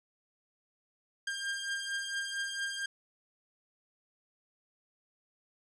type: beating tone pair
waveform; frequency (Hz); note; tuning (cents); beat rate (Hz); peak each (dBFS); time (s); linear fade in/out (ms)
sawtooth; 1600 / 1604.4; G6 / G6; +35 / +40; 4.4; -32 / -36; 1.27-2.86; 5
effects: resampled to 22050 Hz